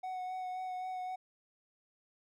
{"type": "tone with vibrato", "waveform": "triangle", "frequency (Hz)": 740, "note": "F#5", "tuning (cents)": 0, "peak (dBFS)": -35, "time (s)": [0.03, 1.16], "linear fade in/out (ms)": 10, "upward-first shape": "sine", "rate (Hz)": 3.8, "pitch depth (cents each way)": 16, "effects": []}